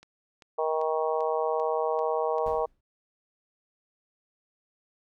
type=click train; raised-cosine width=0.2 ms; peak=-33 dBFS; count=7; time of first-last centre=0.03-2.383 s; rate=2.55 Hz
type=harmonic tone; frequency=157.8 Hz; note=D#3; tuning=25 cents sharp; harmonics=3 / 4 / 5 / 6 / 7; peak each=-28 / -30 / -32 / -34 / -35 dBFS; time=0.58-2.66 s; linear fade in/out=10 ms
type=noise with exponential decay; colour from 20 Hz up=brown; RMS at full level=-36 dBFS; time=2.46-2.81 s; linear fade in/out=5 ms; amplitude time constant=75 ms
effects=none